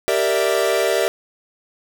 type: chord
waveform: 45% pulse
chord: E half-diminished seventh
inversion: first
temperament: equal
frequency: 392 / 466.2 / 587.3 / 659.3 Hz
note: G4 / Bb4 / D5 / E5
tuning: 0 / 0 / 0 / 0 cents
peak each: -22 dBFS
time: 0.08-1.08 s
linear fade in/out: 0 ms
effects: none